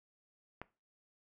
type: click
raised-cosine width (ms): 0.5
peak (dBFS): -27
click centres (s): 0.616
effects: noise-tail reverb RT60 0.3 s tail -19 dB re dry